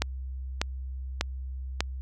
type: click train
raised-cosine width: 0.2 ms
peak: -7 dBFS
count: 4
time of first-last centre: 0.02-1.806 s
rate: 1.68 Hz
effects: added 65 Hz sine -33 dBFS peak until 2.01 s